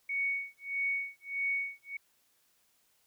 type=tone with tremolo; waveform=sine; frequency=2228 Hz; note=C#7; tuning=8 cents sharp; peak=-28 dBFS; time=0.09-1.97 s; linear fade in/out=5 ms; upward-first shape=sine; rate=1.6 Hz; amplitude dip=100%; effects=white hiss -71 dBFS RMS until 3.06 s